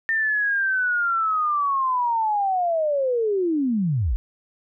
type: linear sweep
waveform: sine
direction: down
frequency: 1817 to 42.17 Hz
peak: -19 dBFS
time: 0.09-4.16 s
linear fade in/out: 0 ms
effects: none